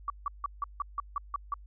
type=tone bursts; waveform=sine; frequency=1145 Hz; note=D6; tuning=44 cents flat; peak=-28 dBFS; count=9; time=0.08-1.54 s; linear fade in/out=2 ms; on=20 ms; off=160 ms; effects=added 50 Hz sine -47 dBFS peak until 1.66 s